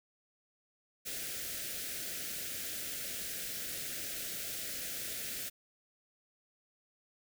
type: band-stop noise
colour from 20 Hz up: white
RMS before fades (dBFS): -40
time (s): 1.05-5.5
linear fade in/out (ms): 20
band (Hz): 680 to 1400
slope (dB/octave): 48
effects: none